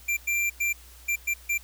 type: tone bursts at uneven times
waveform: square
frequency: 2364 Hz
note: D7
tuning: 11 cents sharp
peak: -24 dBFS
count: 6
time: 0.08-0.17 / 0.27-0.5 / 0.6-0.73 / 1.08-1.16 / 1.27-1.34 / 1.49-1.58 s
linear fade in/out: 10 ms
effects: added 60 Hz sine -49 dBFS peak until 1.63 s + white hiss -52 dBFS RMS until 1.63 s